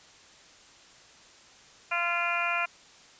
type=harmonic tone; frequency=344.9 Hz; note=F4; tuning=22 cents flat; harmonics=2 / 3 / 4 / 5 / 6 / 7 / 8; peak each=-34 / -35 / -31 / -39 / -38 / -30 / -37 dBFS; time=1.91-2.66 s; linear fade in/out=10 ms; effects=white hiss -54 dBFS RMS until 3.19 s + resampled to 16000 Hz